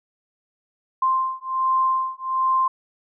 sine beating tone pair, 1046.5 / 1047.8 Hz, C6 / C6, 0 / +2 cents, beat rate 1.3 Hz, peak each -22 dBFS, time 1.02-2.68 s, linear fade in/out 5 ms, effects none

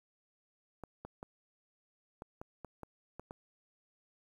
clicks, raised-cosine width 1 ms, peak -30 dBFS, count 9, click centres 0.837 / 1.05 / 1.229 / 2.221 / 2.415 / 2.647 / 2.833 / 3.196 / 3.309 s, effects 10-bit

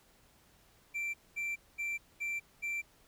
triangle tone bursts, 2349 Hz, D7, in tune, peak -32 dBFS, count 5, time 0.94-2.82 s, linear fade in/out 20 ms, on 200 ms, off 220 ms, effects pink hiss -65 dBFS RMS until 3.07 s

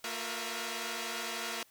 5% pulse tone cluster, 228.1 / 356.8 / 476.9 / 661 Hz, A#3 / F4 / A#4 / E5, -37 / +37 / +39 / +5 cents, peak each -30 dBFS, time 0.04-1.63 s, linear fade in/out 2 ms, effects white hiss -64 dBFS RMS until 1.7 s

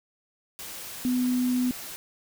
sine tone in noise, 250 Hz, B3, 21 cents sharp, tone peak -22 dBFS, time 1.05-1.71 s, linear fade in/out 0 ms, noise white, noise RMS -39 dBFS, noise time 0.59-1.96 s, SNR +14 dB, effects none

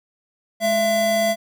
square tone pair together, 210.8 / 671 Hz, G#3 / E5, +26 / +31 cents, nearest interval octave + minor sixth, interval 2005 cents, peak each -27 / -18 dBFS, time 0.6-1.36 s, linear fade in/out 50 ms, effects none

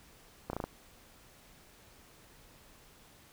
slowing click train, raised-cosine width 1 ms, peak -21 dBFS, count 5, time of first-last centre 0.5-0.64 s, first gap 32 ms, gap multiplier 1.06, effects pink hiss -59 dBFS RMS until 3.32 s

